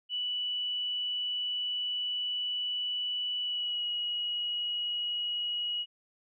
sine tone with pitch glide, 2960 to 2906 Hz, F#7 to F#7, 0 to -32 cents, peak -30 dBFS, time 0.09-5.86 s, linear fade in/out 50 ms, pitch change -32 cents, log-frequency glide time 3.41-3.85 s, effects none

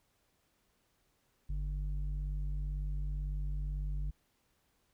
square tone with low-pass filter, 49 Hz, G1, in tune, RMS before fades -36 dBFS, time 1.49-4.11 s, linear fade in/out 10 ms, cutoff 110 Hz, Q 5.2, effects pink hiss -75 dBFS RMS until 4.93 s

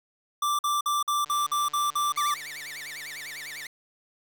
square tone bursts, 1174.7 Hz, D6, in tune, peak -24 dBFS, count 9, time 0.42-2.342 s, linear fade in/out 5 ms, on 170 ms, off 49 ms
click train, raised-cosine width 0.2 ms, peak -32 dBFS, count 357, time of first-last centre 1.26-3.665 s, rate 148 Hz
sawtooth tone with vibrato, 2016 Hz, B6, 35 cents sharp, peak -33 dBFS, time 2.16-3.67 s, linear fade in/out 2 ms, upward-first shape sine, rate 10 Hz, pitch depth 260 cents each way
effects none

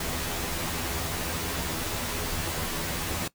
pink noise with comb filter, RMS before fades -31 dBFS, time 0-3.28 s, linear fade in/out 5 ms, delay 12 ms, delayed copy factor +0.9, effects noise-tail reverb RT60 0.1 s tail -19 dB re dry

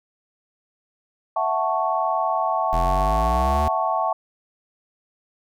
sine chord, F# minor seventh, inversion third, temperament equal, 659.3 / 740 / 880 / 1108.7 Hz, E5 / F#5 / A5 / C#6, 0 / 0 / 0 / 0 cents, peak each -25 dBFS, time 1.36-4.13 s, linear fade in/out 5 ms
square exponential sweep, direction up, 41.06 to 76.1 Hz, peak -22 dBFS, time 2.73-3.68 s, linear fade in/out 0 ms
effects none

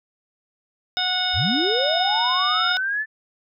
harmonic tone, 733 Hz, F#5, 16 cents flat, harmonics 1 / 2 / 3 / 4 / 5 / 7, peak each -28 / -28 / -33 / -31 / -23 / -28 dBFS, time 0.97-2.77 s, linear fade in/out 0 ms
sine linear sweep, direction up, 50.1 to 1774 Hz, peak -21 dBFS, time 1.33-3.06 s, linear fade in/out 50 ms
effects none

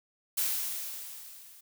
blue noise with level ramp, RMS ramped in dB -28 to -54 dBFS, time 0.37-1.61 s, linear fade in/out 10 ms, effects none

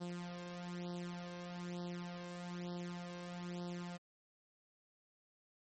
sawtooth tone with flanger, 175.8 Hz, F3, 12 cents sharp, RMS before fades -45 dBFS, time 0-3.98 s, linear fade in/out 20 ms, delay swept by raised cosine 0.21 to 1.91 ms, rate 1.1 Hz, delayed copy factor +0.7, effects MP3 32 kbps

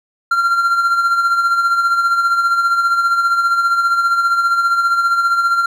triangle tone with tremolo, 1379 Hz, F6, 22 cents flat, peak -8 dBFS, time 0.31-5.66 s, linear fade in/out 5 ms, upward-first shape sine, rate 15 Hz, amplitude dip 50%, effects none

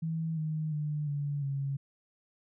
sine tone with pitch steps, 162 / 155.76 / 149.76 / 143.99 / 138.45 Hz, E3 / D#3 / D3 / D3 / C#3, -30 / +2 / +34 / -34 / -2 cents, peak -30 dBFS, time 0.02-1.77 s, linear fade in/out 10 ms, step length 350 ms, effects none

